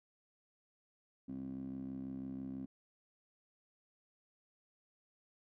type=tone with band-pass filter; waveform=15% pulse; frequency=66.1 Hz; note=C2; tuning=18 cents sharp; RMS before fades=-44 dBFS; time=1.28-2.66 s; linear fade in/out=10 ms; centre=250 Hz; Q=5; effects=none